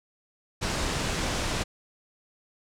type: low-pass noise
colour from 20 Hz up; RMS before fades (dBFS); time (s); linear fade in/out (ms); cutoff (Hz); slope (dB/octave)
pink; -29; 0.61-1.64; 20; 8300; 24
effects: none